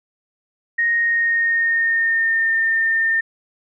sine tone with pitch glide, 1864.7 to 1810.6 Hz, A#6 to A6, 0 to +49 cents, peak -15 dBFS, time 0.78-3.21 s, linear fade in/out 10 ms, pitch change -51 cents, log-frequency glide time 0.99-2.56 s, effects none

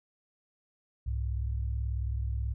sine tone pair together, 65.1 / 103.6 Hz, C2 / G#2, -8 / -4 cents, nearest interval minor sixth, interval 804 cents, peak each -30 / -35 dBFS, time 1.06-2.54 s, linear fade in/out 10 ms, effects none

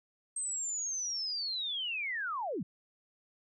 sine linear sweep, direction down, 8372 to 134.2 Hz, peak -33 dBFS, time 0.36-2.63 s, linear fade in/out 5 ms, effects none

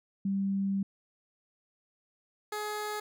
sine / 15% pulse tone pair in turn, 196 / 421.5 Hz, G3 / G#4, 0 / +26 cents, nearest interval octave + minor second, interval 1326 cents, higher second, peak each -27 dBFS, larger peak neither, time 0.25-0.83 / 2.52-3 s, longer first, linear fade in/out 5 ms, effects none

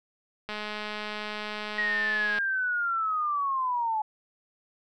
click train, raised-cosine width 0.3 ms, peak -19 dBFS, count 401, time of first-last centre 0.49-2.386 s, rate 211 Hz
sine linear sweep, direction down, 1900 to 848 Hz, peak -25 dBFS, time 1.78-4.02 s, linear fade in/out 5 ms
effects none

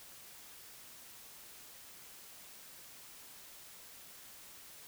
silence, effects white hiss -54 dBFS RMS until 4.87 s

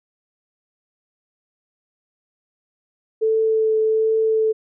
sine tone with vibrato, 440 Hz, A4, in tune, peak -15 dBFS, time 3.21-4.53 s, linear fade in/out 20 ms, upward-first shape triangle, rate 1.3 Hz, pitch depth 12 cents each way, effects none

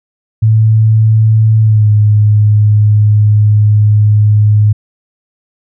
sine tone with pitch glide, 110 to 105.46 Hz, A2 to G#2, 0 to +27 cents, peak -4 dBFS, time 0.42-4.73 s, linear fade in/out 10 ms, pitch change -73 cents, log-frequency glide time 1.61-1.89 s, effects none

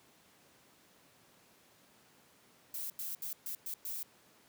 violet noise bursts at uneven times, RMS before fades -40 dBFS, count 6, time 2.74-2.9 / 2.99-3.15 / 3.22-3.33 / 3.46-3.55 / 3.66-3.74 / 3.85-4.03 s, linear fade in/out 2 ms, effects pink hiss -64 dBFS RMS until 4.48 s + high-pass 150 Hz 12 dB/octave

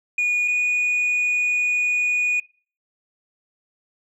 sine tone pair in turn, 2450 / 2462 Hz, D#7 / D#7, -27 / -19 cents, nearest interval unison, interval 8 cents, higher second, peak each -15 dBFS, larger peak neither, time 0.18-0.48 / 0.48-2.4 s, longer second, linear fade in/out 5 ms, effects noise-tail reverb RT60 0.4 s tail -23 dB re dry + tanh soft clip ceiling -17 dBFS

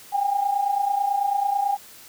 sine tone pair together, 781 / 810.1 Hz, G5 / G#5, -7 / -43 cents, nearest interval minor second, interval 64 cents, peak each -26 / -21 dBFS, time 0.12-1.77 s, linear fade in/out 20 ms, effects white hiss -46 dBFS RMS until 2.08 s

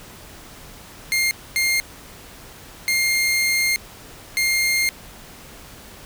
sawtooth tone bursts at uneven times, 2119 Hz, C7, 21 cents sharp, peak -14 dBFS, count 4, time 1.12-1.31 / 1.56-1.8 / 2.88-3.76 / 4.37-4.89 s, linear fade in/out 0 ms, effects pink hiss -42 dBFS RMS until 6.05 s

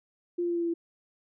sine tone with pitch steps, 349.2 / 346.6 / 344 / 341.4 / 338.9 / 336.3 Hz, F4 / F4 / F4 / F4 / E4 / E4, 0 / -13 / -26 / -39 / +48 / +35 cents, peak -26 dBFS, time 0.38-0.74 s, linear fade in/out 10 ms, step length 60 ms, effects none

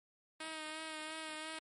5% pulse tone with vibrato, 313.7 Hz, D#4, 14 cents sharp, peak -31 dBFS, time 0.4-1.59 s, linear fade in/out 5 ms, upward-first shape sine, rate 2.9 Hz, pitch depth 27 cents each way, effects MP3 48 kbps

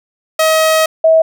sawtooth / sine tone pair in turn, 635 / 644.6 Hz, D#5 / E5, +35 / -39 cents, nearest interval unison, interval 26 cents, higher second, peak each -5 dBFS, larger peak neither, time 0.39-0.86 / 1.04-1.22 s, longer first, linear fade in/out 5 ms, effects none

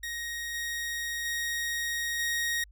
sawtooth tone with level steps, 1875 Hz, A#6, 10 cents sharp, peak -30 / -28 / -26 / -24 dBFS, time 0.03-2.64 s, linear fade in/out 5 ms, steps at 0.54 / 1.25 / 2.19 s, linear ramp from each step 5 ms, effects added 50 Hz sine -51 dBFS peak until 2.71 s

